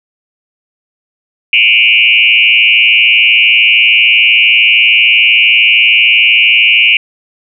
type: tone with frequency modulation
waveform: sine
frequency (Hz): 2597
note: E7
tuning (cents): -26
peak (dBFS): -4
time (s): 1.53-6.97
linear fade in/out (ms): 2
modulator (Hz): 113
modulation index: 2.9
effects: none